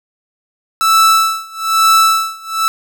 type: tone with tremolo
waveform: 45% pulse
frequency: 1318 Hz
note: E6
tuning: 1 cent flat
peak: -6 dBFS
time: 0.81-2.68 s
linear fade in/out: 0 ms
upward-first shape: sine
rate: 1.1 Hz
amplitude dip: 95%
effects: none